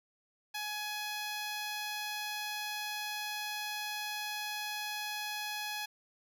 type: tone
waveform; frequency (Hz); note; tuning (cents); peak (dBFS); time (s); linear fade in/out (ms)
10% pulse; 840; G#5; +19; -28; 0.54-5.86; 10
effects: none